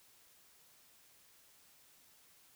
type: silence
effects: white hiss -65 dBFS RMS until 2.55 s